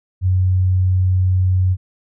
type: tone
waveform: sine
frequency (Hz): 92.5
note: F#2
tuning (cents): 0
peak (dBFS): -12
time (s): 0.21-1.77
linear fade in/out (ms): 50
effects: none